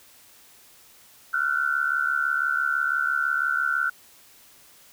sine tone cluster, 1373 / 1451 / 1517 Hz, F6 / F#6 / F#6, -30 / -34 / +43 cents, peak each -26 dBFS, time 1.33-3.9 s, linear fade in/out 10 ms, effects white hiss -53 dBFS RMS until 4.92 s

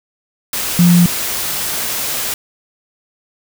sine tone in noise, 174.61 Hz, F3, in tune, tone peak -6 dBFS, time 0.79-1.06 s, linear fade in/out 2 ms, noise white, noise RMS -20 dBFS, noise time 0.53-2.34 s, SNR +11 dB, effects none

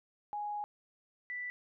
sine tone pair in turn, 830.6 / 1975.5 Hz, G#5 / B6, 0 / 0 cents, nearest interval octave + minor third, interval 1500 cents, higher second, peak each -35 / -37 dBFS, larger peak first, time 0.33-0.64 / 1.3-1.5 s, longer first, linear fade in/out 0 ms, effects none

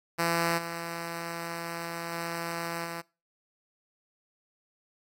5% pulse tone with level steps, 168.5 Hz, E3, 38 cents sharp, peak -14 / -23 / -21 / -24 dBFS, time 0.18-3.02 s, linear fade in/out 20 ms, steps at 0.57 / 2.12 / 2.84 s, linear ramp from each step 20 ms, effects noise-tail reverb RT60 0.3 s tail -23 dB re dry + AAC 64 kbps

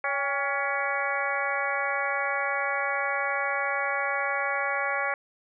harmonic tone with a mistuned harmonic, 280.9 Hz, C#4, 23 cents sharp, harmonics 2 / 3 / 4 / 5 / 6 / 7 / 8, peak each -33 / -33 / -33 / -33 / -33 / -33 / -33 dBFS, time 0.04-5.14 s, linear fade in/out 2 ms, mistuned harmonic 3, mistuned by -67 cents, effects none

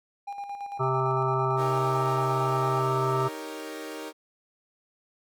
triangle tone with tremolo, 806 Hz, G5, 48 cents sharp, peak -30 dBFS, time 0.27-2.8 s, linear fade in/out 10 ms, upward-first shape square, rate 8.9 Hz, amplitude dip 50%
harmonic tone, 130.81 Hz, C3, in tune, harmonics 1 / 3 / 5 / 7 / 9 / 10, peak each -28 / -29 / -34 / -32 / -30 / -32 dBFS, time 0.79-3.29 s, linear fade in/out 20 ms
sawtooth chord, Eb dominant seventh, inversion none, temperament equal, 311.1 / 392 / 466.2 / 554.4 Hz, Eb4 / G4 / Bb4 / Db5, 0 / 0 / 0 / 0 cents, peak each -35 / -39 / -36 / -40 dBFS, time 1.56-4.13 s, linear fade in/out 50 ms
effects none

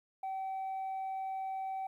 sine tone, 767 Hz, G5, 38 cents flat, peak -33 dBFS, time 0.23-1.87 s, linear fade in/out 5 ms, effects tanh soft clip ceiling -34 dBFS + 12-bit

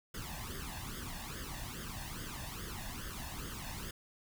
pink noise with flanger, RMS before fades -43 dBFS, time 0.14-3.91 s, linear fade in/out 5 ms, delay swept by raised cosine 0.6 to 1.15 ms, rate 2.4 Hz, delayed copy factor +0.75, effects none

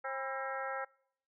harmonic tone with a mistuned harmonic, 267.8 Hz, C4, 40 cents sharp, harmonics 2 / 3 / 4 / 5 / 6 / 7 / 8, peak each -41 / -42 / -49 / -41 / -45 / -47 / -52 dBFS, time 0.04-0.85 s, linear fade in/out 10 ms, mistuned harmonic 4, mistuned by -130 cents, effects noise-tail reverb RT60 0.7 s tail -25 dB re dry

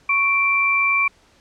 sine tone pair together, 1108.6 / 2349 Hz, C#6 / D7, 0 / 0 cents, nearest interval octave + minor second, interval 1300 cents, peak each -22 / -16 dBFS, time 0.09-1.08 s, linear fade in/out 5 ms, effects pink hiss -55 dBFS RMS until 1.4 s + low-pass 7000 Hz 12 dB/octave

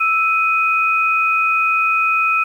sine tone pair together, 1318.5 / 2501 Hz, E6 / D#7, 0 / +8 cents, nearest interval major seventh, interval 1108 cents, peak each -16 dBFS, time 0-2.44 s, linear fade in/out 10 ms, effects 8-bit

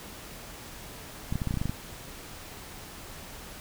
clicks, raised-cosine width 5 ms, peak -17 dBFS, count 10, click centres 1.325 / 1.356 / 1.418 / 1.473 / 1.509 / 1.541 / 1.573 / 1.615 / 1.656 / 1.695 s, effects pink hiss -44 dBFS RMS until 3.6 s

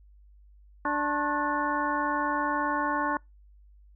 harmonic tone with a mistuned harmonic, 293.7 Hz, D4, in tune, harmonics 1 / 2 / 3 / 4 / 5 / 6, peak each -32 / -35 / -31 / -30 / -33 / -37 dBFS, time 0.85-3.17 s, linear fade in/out 2 ms, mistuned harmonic 4, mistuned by -140 cents, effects noise-tail reverb RT60 0.2 s tail -26 dB re dry + added 50 Hz sine -52 dBFS peak until 3.95 s

